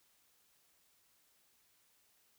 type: silence
effects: white hiss -72 dBFS RMS until 2.38 s